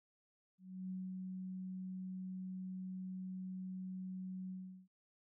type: tone with ADSR envelope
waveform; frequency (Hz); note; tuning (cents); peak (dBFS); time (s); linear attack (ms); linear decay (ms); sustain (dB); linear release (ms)
sine; 186.2; F#3; +11; -40; 0.58-4.88; 320; 220; -2; 380
effects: none